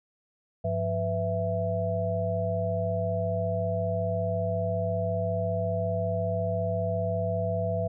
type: tone cluster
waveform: sine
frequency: 101 / 175.6 / 497.2 / 662 Hz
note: G#2 / F3 / B4 / E5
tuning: -48 / +10 / +12 / +7 cents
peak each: -30 / -34 / -33 / -29 dBFS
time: 0.64-7.88 s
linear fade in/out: 10 ms
effects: none